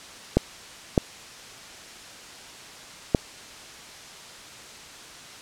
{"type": "clicks", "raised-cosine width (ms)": 2, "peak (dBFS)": -3, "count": 3, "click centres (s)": [0.37, 0.978, 3.148], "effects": ["white hiss -43 dBFS RMS until 5.41 s", "low-pass 7000 Hz 12 dB/octave"]}